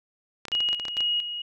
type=clicks; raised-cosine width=0.2 ms; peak=-18 dBFS; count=12; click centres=0.453 / 0.483 / 0.518 / 0.551 / 0.605 / 0.688 / 0.73 / 0.798 / 0.853 / 0.883 / 0.969 / 1.006 s
type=tone with tremolo; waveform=sine; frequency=2887 Hz; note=F#7; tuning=43 cents flat; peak=-22 dBFS; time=0.52-1.42 s; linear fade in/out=5 ms; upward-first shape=square; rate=2.2 Hz; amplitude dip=60%
effects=none